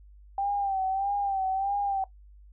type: tone with vibrato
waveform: sine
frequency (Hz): 784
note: G5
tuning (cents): 0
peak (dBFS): -25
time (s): 0.38-2.04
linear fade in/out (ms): 2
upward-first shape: sine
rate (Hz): 1.6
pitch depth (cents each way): 59
effects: noise-tail reverb RT60 0.1 s tail -17 dB re dry + added 50 Hz sine -49 dBFS peak until 2.52 s